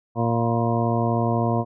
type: harmonic tone with a mistuned harmonic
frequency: 116.54 Hz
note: A#2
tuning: in tune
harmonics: 1 / 2 / 3 / 4 / 5 / 6 / 8 / 9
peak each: -23 / -25 / -29 / -30 / -30 / -27 / -30 / -33 dBFS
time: 0.15-1.65 s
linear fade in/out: 50 ms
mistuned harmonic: 8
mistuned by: +45 cents
effects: none